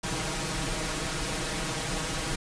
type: noise with comb filter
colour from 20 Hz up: pink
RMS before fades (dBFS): -31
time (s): 0.03-2.36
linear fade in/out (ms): 10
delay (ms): 6.3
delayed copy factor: +0.9
effects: resampled to 22050 Hz

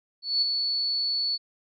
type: tone with ADSR envelope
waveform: sine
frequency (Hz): 4435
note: C#8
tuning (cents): 0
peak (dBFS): -19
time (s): 0.22-1.38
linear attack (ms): 200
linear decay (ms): 11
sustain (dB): -5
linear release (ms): 34
effects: none

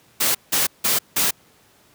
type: noise bursts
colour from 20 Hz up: white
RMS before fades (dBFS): -19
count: 4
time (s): 0.2-1.31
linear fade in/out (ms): 10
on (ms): 150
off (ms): 170
effects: pink hiss -55 dBFS RMS until 1.94 s + high-pass 100 Hz 12 dB/octave

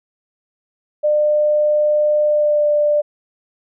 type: tone with pitch glide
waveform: sine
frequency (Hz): 600 to 592.8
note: D5 to D5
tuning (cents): +37 to +16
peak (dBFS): -12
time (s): 1.03-3.02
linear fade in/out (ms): 20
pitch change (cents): -21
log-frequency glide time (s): 2.23-2.68
effects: none

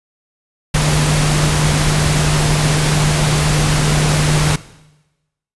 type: tone in noise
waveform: sine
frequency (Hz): 151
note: D3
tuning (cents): +48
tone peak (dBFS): -14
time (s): 0.74-4.56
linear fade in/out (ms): 5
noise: pink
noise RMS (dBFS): -17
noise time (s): 0.74-4.56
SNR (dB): 0
effects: noise-tail reverb RT60 1.0 s tail -18 dB re dry + resampled to 24000 Hz

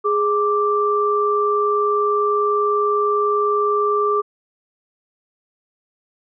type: tone pair together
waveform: sine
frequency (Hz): 415.3 / 1174.7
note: G#4 / D6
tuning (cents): 0 / 0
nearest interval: octave + tritone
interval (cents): 1800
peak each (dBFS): -18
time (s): 0.04-4.22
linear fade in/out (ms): 20
effects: none

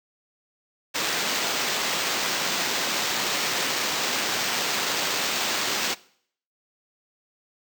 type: noise with sample-and-hold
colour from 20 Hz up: white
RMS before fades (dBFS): -26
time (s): 0.94-5.95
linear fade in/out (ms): 20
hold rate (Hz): 11025
effects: noise-tail reverb RT60 0.6 s tail -21 dB re dry + high-pass 200 Hz 12 dB/octave

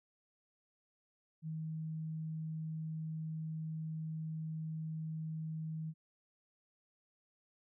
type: tone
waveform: sine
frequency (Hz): 158.5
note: D#3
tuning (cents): +32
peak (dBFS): -38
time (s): 1.42-5.94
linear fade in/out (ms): 50
effects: none

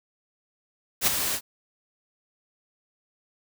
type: noise with ADSR envelope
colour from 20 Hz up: white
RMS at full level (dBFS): -19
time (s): 1.01-1.41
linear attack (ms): 62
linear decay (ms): 13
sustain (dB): -8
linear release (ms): 71
effects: none

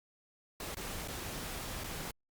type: noise with dropouts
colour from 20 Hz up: pink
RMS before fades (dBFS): -41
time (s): 0.6-2.11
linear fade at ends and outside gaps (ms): 2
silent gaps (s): 0.747-0.769 / 1.077-1.083 / 1.838-1.842
effects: Opus 48 kbps

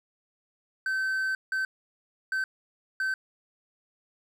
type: tone bursts at uneven times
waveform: triangle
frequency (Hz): 1540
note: G6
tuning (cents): -31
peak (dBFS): -24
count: 4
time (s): 0.86-1.35 / 1.52-1.65 / 2.32-2.44 / 3-3.14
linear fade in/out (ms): 2
effects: none

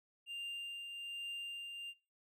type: tone with tremolo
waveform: triangle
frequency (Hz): 2794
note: F7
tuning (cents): 0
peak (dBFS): -39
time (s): 0.26-1.94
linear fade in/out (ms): 50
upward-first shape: triangle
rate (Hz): 1.2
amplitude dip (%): 40
effects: noise-tail reverb RT60 0.5 s tail -25 dB re dry

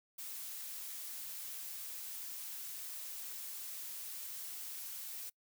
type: noise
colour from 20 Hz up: blue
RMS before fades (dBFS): -45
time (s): 0.18-5.3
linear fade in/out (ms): 10
effects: noise-tail reverb RT60 0.1 s tail -25 dB re dry

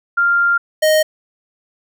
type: tone pair in turn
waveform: sine / square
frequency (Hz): 1395 / 621.4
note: F6 / D#5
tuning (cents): -2 / -2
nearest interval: octave + major second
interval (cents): 1400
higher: first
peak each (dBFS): -11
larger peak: neither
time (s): 0.17-0.58 / 0.82-1.03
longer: first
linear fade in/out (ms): 10
effects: none

